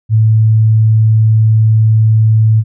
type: tone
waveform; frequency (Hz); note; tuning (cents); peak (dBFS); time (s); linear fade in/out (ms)
sine; 110; A2; 0; -5; 0.09-2.64; 50
effects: none